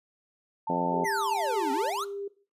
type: tone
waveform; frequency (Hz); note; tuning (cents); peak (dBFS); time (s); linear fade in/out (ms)
sine; 888; A5; +16; -29; 0.67-1.9; 5
type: harmonic tone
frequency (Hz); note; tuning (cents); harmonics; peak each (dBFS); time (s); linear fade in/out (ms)
87.1; F2; -4; 2 / 3 / 4 / 5 / 6 / 7 / 8 / 9; -33 / -33 / -37 / -37 / -36 / -35 / -39 / -37; 0.69-1.05; 10
type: tone with tremolo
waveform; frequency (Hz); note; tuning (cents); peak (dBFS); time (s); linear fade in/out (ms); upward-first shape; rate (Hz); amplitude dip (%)
sine; 400; G4; +35; -32; 0.92-2.28; 5; triangle; 1.7; 45
type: exponential two-way sweep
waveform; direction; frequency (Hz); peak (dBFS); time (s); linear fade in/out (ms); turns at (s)
square; down then up; 2141 to 258.2 to 1462; -30; 1.04-2.05; 20; 1.72
effects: noise-tail reverb RT60 0.4 s tail -18 dB re dry + resampled to 32000 Hz